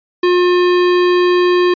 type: tone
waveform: square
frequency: 357.2 Hz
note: F4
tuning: 39 cents sharp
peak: -10 dBFS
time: 0.23-1.74 s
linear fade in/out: 5 ms
effects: resampled to 11025 Hz